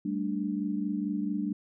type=chord; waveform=sine; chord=G suspended second; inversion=none; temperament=just; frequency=196 / 220.5 / 294 Hz; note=G3 / A3 / D4; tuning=0 / +4 / +2 cents; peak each=-32 / -34 / -32 dBFS; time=0.05-1.53 s; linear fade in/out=5 ms; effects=none

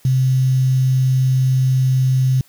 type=tone with quantisation; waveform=sine; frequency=130.3 Hz; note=C3; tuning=7 cents flat; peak=-12 dBFS; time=0.05-2.41 s; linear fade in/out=2 ms; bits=6; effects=white hiss -52 dBFS RMS until 2.48 s

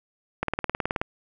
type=click train; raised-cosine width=0.5 ms; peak=-10 dBFS; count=12; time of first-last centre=0.43-1.015 s; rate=18.8 Hz; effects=none

